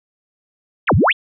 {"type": "exponential two-way sweep", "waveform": "sine", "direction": "down then up", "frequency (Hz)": [3729, 78, 3729], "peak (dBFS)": -10, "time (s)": [0.87, 1.13], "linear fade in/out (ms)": 20, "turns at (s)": 0.95, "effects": []}